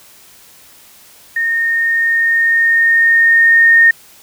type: tone with level ramp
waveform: sine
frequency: 1838 Hz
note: A#6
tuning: 25 cents flat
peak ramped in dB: -13 to -4 dBFS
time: 1.36-3.91 s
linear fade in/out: 5 ms
effects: white hiss -43 dBFS RMS until 4.22 s